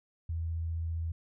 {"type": "tone with vibrato", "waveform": "sine", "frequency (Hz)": 82.41, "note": "E2", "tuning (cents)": 0, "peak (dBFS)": -31, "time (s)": [0.29, 1.12], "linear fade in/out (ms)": 5, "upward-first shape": "square", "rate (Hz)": 15, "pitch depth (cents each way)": 8, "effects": []}